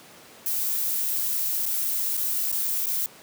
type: noise with dropouts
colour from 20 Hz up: violet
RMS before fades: -26 dBFS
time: 0.46-3.06 s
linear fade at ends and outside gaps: 1 ms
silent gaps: 1.656-1.662 / 2.17-2.174 / 2.517-2.525 / 2.859-2.868 s
effects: pink hiss -48 dBFS RMS until 3.22 s + high-pass 200 Hz 12 dB/octave